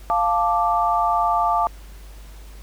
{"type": "chord", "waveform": "sine", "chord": "D minor", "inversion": "first", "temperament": "equal", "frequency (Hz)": [698.5, 880, 1174.7], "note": ["F5", "A5", "D6"], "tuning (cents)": [0, 0, 0], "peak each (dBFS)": -21, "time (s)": [0.1, 1.67], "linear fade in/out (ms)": 0, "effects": ["added 50 Hz sine -38 dBFS peak until 2.62 s", "pink hiss -49 dBFS RMS until 2.62 s"]}